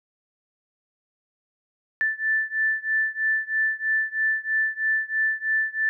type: beating tone pair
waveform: sine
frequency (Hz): 1760 / 1763.1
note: A6 / A6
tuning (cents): 0 / +3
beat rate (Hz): 3.1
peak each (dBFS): -24 / -25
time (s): 2.01-5.89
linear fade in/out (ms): 0
effects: none